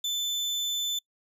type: tone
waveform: 35% pulse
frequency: 3520 Hz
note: A7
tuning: in tune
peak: -25 dBFS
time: 0.04-0.99 s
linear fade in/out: 5 ms
effects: noise-tail reverb RT60 0.1 s tail -26 dB re dry + resampled to 32000 Hz